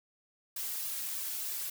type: noise with flanger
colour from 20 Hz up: blue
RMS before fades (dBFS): -37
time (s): 0.56-1.7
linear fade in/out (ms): 5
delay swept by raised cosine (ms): 1.7 to 4.8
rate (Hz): 3.2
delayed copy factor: +0.75
effects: none